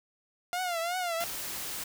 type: tone with vibrato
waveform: sawtooth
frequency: 698.5 Hz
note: F5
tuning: in tune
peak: -26 dBFS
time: 0.53-1.24 s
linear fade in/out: 0 ms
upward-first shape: triangle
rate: 2.8 Hz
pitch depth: 120 cents each way
type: noise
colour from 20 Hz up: white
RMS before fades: -37 dBFS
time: 1.2-1.84 s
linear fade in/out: 5 ms
effects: none